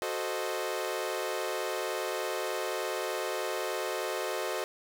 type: chord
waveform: sawtooth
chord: F# diminished seventh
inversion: none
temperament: equal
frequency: 370 / 440 / 523.3 / 622.3 Hz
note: F#4 / A4 / C5 / Eb5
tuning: 0 / 0 / 0 / 0 cents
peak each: -33 dBFS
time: 0.02-4.64 s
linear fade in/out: 0 ms
effects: none